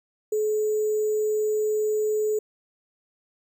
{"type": "tone with sample-and-hold", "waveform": "sine", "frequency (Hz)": 427.7, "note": "A4", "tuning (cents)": -49, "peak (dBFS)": -21, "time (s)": [0.32, 2.39], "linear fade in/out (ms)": 5, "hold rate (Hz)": 7350, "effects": []}